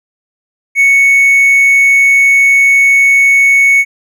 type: tone with hard clipping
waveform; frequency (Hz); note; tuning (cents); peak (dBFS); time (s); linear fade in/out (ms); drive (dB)
triangle; 2217; C#7; 0; -5; 0.75-3.85; 50; 5
effects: none